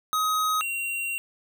square tone pair in turn, 1262 / 2751 Hz, D#6 / F7, +24 / -27 cents, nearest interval octave + minor second, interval 1349 cents, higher second, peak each -23 / -28 dBFS, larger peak first, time 0.13-0.61 / 0.61-1.18 s, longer second, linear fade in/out 0 ms, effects none

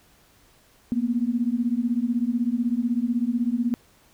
sine beating tone pair, 230.9 / 246.9 Hz, A#3 / B3, -16 / 0 cents, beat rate 16 Hz, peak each -24 dBFS, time 0.92-3.74 s, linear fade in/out 0 ms, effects pink hiss -58 dBFS RMS until 4.13 s

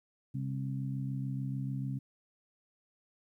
harmonic tone, 66.8 Hz, C2, 36 cents sharp, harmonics 2 / 3 / 4, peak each -34 / -41 / -42 dBFS, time 0.34-1.99 s, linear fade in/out 10 ms, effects 12-bit

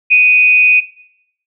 sine tone with frequency modulation, 2489 Hz, D#7, in tune, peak -5 dBFS, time 0.1-0.81 s, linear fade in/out 20 ms, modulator 199 Hz, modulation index 0.32, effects noise-tail reverb RT60 0.7 s tail -17 dB re dry

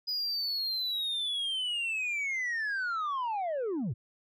sine linear sweep, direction down, 4978 to 92.5 Hz, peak -27 dBFS, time 0.07-3.94 s, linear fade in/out 20 ms, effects tanh soft clip ceiling -29 dBFS

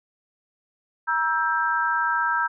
sine chord, E diminished, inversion second, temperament just, 949.3 / 1318.5 / 1582.2 Hz, Bb5 / E6 / G6, +31 / 0 / +16 cents, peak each -25 / -25 / -24 dBFS, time 1.07-2.48 s, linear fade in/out 20 ms, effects none

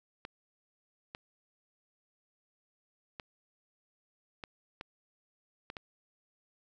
clicks, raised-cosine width 0.3 ms, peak -25 dBFS, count 7, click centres 0.251 / 1.149 / 3.198 / 4.438 / 4.811 / 5.701 / 5.768 s, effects none

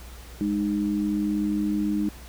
sine tone pair together, 207 / 306.8 Hz, G#3 / D#4, -5 / -24 cents, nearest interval perfect fifth, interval 681 cents, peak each -25 dBFS, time 0.41-2.09 s, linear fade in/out 0 ms, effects added 60 Hz sine -41 dBFS peak until 2.28 s + pink hiss -47 dBFS RMS until 2.28 s

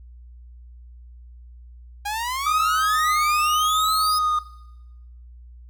sawtooth exponential sweep, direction up, 806 to 5160 Hz, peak -21 dBFS, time 2.05-4.19 s, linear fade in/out 10 ms
triangle tone with vibrato, 1244.5 Hz, D#6, in tune, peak -17 dBFS, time 2.46-4.39 s, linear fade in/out 5 ms, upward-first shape triangle, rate 0.86 Hz, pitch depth 43 cents each way
effects noise-tail reverb RT60 1.0 s tail -20 dB re dry + added 60 Hz sine -41 dBFS peak until 5.69 s

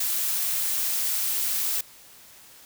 blue noise, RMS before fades -26 dBFS, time 0-1.81 s, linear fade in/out 5 ms, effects white hiss -50 dBFS RMS until 2.65 s

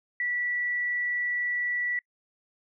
sine tone, 1954 Hz, B6, 19 cents flat, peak -26 dBFS, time 0.2-1.99 s, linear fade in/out 2 ms, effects noise-tail reverb RT60 0.1 s tail -26 dB re dry

